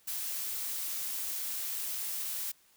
blue noise, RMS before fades -36 dBFS, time 0.07-2.52 s, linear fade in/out 10 ms, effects white hiss -65 dBFS RMS until 2.76 s

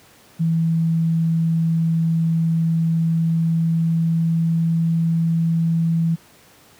sine tone with pitch glide, 164 to 165.14 Hz, E3 to E3, -9 to +3 cents, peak -15 dBFS, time 0.39-6.16 s, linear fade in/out 20 ms, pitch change +12 cents, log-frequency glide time 2.77-4.85 s, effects pink hiss -50 dBFS RMS until 6.79 s + high-pass 100 Hz 12 dB/octave

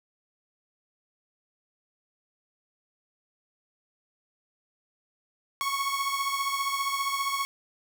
sawtooth beating tone pair, 1100 / 1115 Hz, C#6 / C#6, -14 / +10 cents, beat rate 15 Hz, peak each -25 / -28 dBFS, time 5.61-7.45 s, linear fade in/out 0 ms, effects none

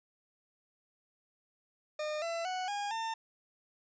40% pulse tone with pitch steps, 608 / 670.7 / 739.9 / 816.3 / 900.5 Hz, D#5 / E5 / F#5 / G#5 / A5, -40 / +30 / 0 / -30 / +40 cents, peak -33 dBFS, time 1.99-3.14 s, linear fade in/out 5 ms, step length 230 ms, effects resampled to 16000 Hz

